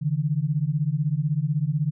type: beating tone pair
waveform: sine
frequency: 141.7 / 157.7 Hz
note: C#3 / D#3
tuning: +38 / +24 cents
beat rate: 16 Hz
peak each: -24 dBFS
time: 0.01-1.91 s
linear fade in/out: 20 ms
effects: none